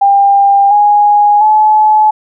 sine tone with pitch steps, 798 / 827.1 / 857.3 Hz, G5 / G#5 / A5, +31 / -7 / -45 cents, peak -4 dBFS, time 0.01-2.11 s, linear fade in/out 10 ms, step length 700 ms, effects none

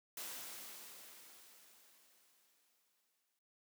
white noise with exponential decay, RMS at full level -45 dBFS, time 0.17-3.39 s, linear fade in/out 2 ms, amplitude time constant 700 ms, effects noise-tail reverb RT60 0.4 s tail -20 dB re dry + high-pass 200 Hz 12 dB/octave

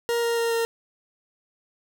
40% pulse tone with pitch steps, 470 / 466.8 / 463.5 / 460.3 Hz, A#4 / A#4 / A#4 / A#4, +14 / +2 / -10 / -22 cents, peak -21 dBFS, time 0.09-0.65 s, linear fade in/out 0 ms, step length 140 ms, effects none

